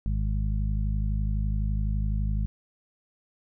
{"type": "harmonic tone", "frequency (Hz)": 51.91, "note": "G#1", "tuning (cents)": 0, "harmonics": [1, 2, 3, 4], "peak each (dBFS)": [-25, -31, -35, -37], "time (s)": [0.06, 2.46], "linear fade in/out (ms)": 0, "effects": []}